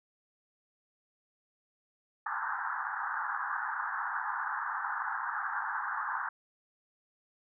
white band-pass noise, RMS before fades -35 dBFS, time 2.26-6.29 s, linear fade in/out 5 ms, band 800 to 1700 Hz, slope 96 dB/octave, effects none

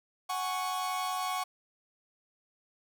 45% pulse chord, F# suspended second, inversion none, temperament equal, 740 / 830.6 / 1108.7 Hz, F#5 / G#5 / C#6, 0 / 0 / 0 cents, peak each -35 / -40 / -34 dBFS, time 0.29-1.44 s, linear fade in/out 10 ms, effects none

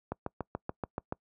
click train, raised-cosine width 1 ms, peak -19 dBFS, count 8, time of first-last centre 0.12-1.124 s, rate 6.97 Hz, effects noise-tail reverb RT60 0.1 s tail -26 dB re dry + high-pass 60 Hz 12 dB/octave

